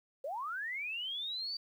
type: linear sweep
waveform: sine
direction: up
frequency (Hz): 511 to 4657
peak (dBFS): -36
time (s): 0.24-1.57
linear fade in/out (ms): 5
effects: 11-bit